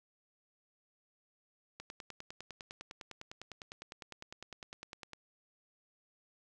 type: click train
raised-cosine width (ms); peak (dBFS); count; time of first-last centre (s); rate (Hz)
0.2; -28; 34; 1.8-5.133; 9.9
effects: none